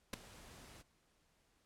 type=noise with ADSR envelope; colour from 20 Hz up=pink; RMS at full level=-36 dBFS; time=0.13-0.83 s; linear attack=6 ms; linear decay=8 ms; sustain=-21 dB; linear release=26 ms; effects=pink hiss -75 dBFS RMS until 1.65 s + low-pass 11000 Hz 12 dB/octave